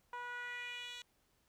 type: tone with band-pass filter sweep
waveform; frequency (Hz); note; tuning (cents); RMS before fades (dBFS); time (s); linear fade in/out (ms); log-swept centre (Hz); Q
10% pulse; 486.8; B4; -25; -45; 0.13-1.02; 2; 1000 to 4200; 2.5
effects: pink hiss -75 dBFS RMS until 1.48 s